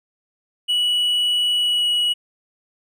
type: tone with pitch glide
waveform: triangle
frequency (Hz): 2939 to 2919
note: F#7 to F#7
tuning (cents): -12 to -24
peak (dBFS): -15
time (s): 0.68-2.14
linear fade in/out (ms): 20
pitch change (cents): -12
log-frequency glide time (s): 1.53-2.02
effects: none